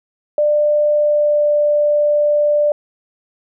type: tone with pitch glide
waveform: sine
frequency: 595 to 591.2 Hz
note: D5 to D5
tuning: +22 to +11 cents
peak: -11 dBFS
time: 0.38-2.72 s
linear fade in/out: 2 ms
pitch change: -11 cents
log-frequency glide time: 0.92-1.49 s
effects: none